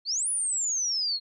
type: exponential two-way sweep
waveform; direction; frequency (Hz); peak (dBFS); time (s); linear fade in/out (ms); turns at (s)
sine; up then down; 4186 to 10050 to 4186; -25; 0.05-1.2; 50; 0.29
effects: none